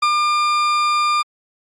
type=tone with ADSR envelope; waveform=40% pulse; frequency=1200 Hz; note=D6; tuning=37 cents sharp; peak=-12 dBFS; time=0.02-1.23 s; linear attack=9 ms; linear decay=71 ms; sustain=-2 dB; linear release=19 ms; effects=low-pass 6000 Hz 12 dB/octave + AAC 64 kbps